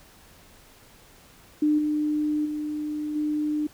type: tone with level steps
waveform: sine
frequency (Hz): 301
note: D4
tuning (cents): +43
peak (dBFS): -18 / -22 / -27 / -23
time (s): 1.62-3.67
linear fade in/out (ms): 5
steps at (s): 1.78 / 2.45 / 3.15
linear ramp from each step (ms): 10
effects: pink hiss -53 dBFS RMS until 3.73 s